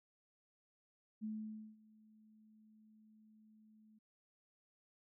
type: tone with ADSR envelope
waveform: sine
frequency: 216.3 Hz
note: A3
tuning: 29 cents flat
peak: -39 dBFS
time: 1.21-3.99 s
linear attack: 31 ms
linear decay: 520 ms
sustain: -24 dB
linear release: 11 ms
effects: none